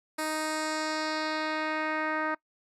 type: tone with low-pass filter sweep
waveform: 10% pulse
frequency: 311.1 Hz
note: D#4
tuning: in tune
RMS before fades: -31 dBFS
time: 0.18-2.35 s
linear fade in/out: 10 ms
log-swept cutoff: 12000 to 1600 Hz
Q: 1.6
effects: noise-tail reverb RT60 0.1 s tail -22 dB re dry